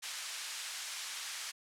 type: band-pass noise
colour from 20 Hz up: white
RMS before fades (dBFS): -42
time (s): 0.02-1.52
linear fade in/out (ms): 20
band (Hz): 1300 to 7400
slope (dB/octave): 12
effects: low-pass 12000 Hz 12 dB/octave